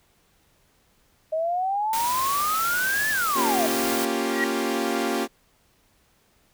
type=exponential two-way sweep; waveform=sine; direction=up then down; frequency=622.3 to 1769 to 622.3 Hz; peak=-22 dBFS; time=1.32-3.67 s; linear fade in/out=10 ms; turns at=3.1 s
type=noise; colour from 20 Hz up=white; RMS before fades=-30 dBFS; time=1.93-4.05 s; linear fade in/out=2 ms
type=chord; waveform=sawtooth; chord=G half-diminished seventh; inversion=first; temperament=equal; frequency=233.1 / 277.2 / 349.2 / 392 Hz; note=Bb3 / Db4 / F4 / G4; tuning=0 / 0 / 0 / 0 cents; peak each=-25 dBFS; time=3.34-5.28 s; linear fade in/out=50 ms
type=tone with exponential growth; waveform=sine; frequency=1913 Hz; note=A#6; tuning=44 cents sharp; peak=-18 dBFS; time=4.24-4.44 s; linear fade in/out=1 ms; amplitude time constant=42 ms
effects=pink hiss -63 dBFS RMS until 6.53 s